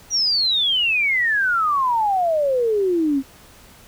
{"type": "exponential sweep", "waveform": "sine", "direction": "down", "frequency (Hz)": [5870, 261.6], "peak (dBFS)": -16, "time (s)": [0.1, 3.23], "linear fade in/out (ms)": 50, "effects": ["pink hiss -47 dBFS RMS until 3.87 s"]}